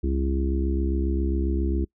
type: harmonic tone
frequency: 67.4 Hz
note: C#2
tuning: 48 cents flat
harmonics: 1 / 3 / 4 / 5 / 6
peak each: -23 / -32 / -33 / -29 / -37 dBFS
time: 0.03-1.85 s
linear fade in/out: 10 ms
effects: noise-tail reverb RT60 0.1 s tail -24 dB re dry